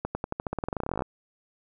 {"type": "accelerating click train", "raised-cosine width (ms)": 1, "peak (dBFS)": -15, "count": 23, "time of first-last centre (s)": [0.05, 1.022], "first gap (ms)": 100, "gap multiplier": 0.91, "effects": []}